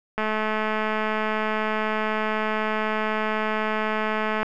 click train, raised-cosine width 0.5 ms, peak -11 dBFS, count 919, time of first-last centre 0.18-4.43 s, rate 216 Hz, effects none

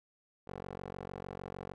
15% pulse tone with band-pass filter, 46.6 Hz, F#1, 13 cents sharp, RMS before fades -44 dBFS, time 0.47-1.74 s, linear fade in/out 10 ms, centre 570 Hz, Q 0.83, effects none

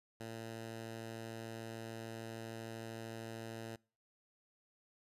10% pulse tone, 113.3 Hz, A#2, 49 cents flat, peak -36 dBFS, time 0.2-3.76 s, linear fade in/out 5 ms, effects noise-tail reverb RT60 0.4 s tail -25 dB re dry + resampled to 32000 Hz

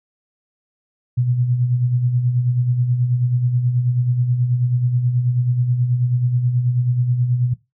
sine tone with tremolo, 123.47 Hz, B2, in tune, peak -13 dBFS, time 1.17-7.54 s, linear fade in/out 10 ms, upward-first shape sine, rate 9.3 Hz, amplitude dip 55%, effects noise-tail reverb RT60 0.2 s tail -17 dB re dry

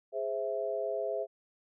sine chord, Ab augmented, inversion none, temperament equal, 415.3 / 523.3 / 659.3 Hz, Ab4 / C5 / E5, 0 / 0 / 0 cents, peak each -36 / -36 / -34 dBFS, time 0.12-1.27 s, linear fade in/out 50 ms, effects none

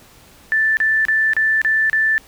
sine tone bursts, 1763 Hz, A6, 3 cents sharp, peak -13 dBFS, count 6, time 0.52-2.18 s, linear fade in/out 0 ms, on 250 ms, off 32 ms, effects pink hiss -47 dBFS RMS until 2.27 s

